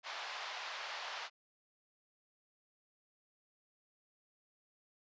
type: band-pass noise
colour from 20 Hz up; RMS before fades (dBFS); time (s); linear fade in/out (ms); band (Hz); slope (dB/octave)
pink; -44; 0.03-1.3; 50; 710 to 4900; 24
effects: resampled to 16000 Hz